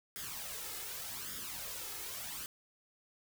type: noise with flanger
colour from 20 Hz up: white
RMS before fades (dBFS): -43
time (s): 0.16-2.46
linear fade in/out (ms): 0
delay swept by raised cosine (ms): 0.58 to 2.38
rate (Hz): 0.85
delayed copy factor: +0.65
effects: none